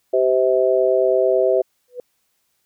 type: harmonic tone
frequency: 129.1 Hz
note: C3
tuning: 23 cents flat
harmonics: 3 / 4 / 5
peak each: -18 / -18 / -18 dBFS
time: 0.13-1.62 s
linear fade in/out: 10 ms
type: tone with exponential growth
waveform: sine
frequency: 493.9 Hz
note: B4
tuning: in tune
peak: -23 dBFS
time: 1.88-2 s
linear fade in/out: 2 ms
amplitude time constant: 25 ms
effects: white hiss -68 dBFS RMS until 2.65 s